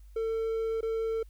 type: tone with dropouts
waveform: triangle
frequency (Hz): 448.8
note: A4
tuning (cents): +34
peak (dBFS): -26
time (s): 0.16-1.23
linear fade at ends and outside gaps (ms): 5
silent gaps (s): 0.809-0.828
effects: added 50 Hz sine -48 dBFS peak until 1.29 s + white hiss -70 dBFS RMS until 1.29 s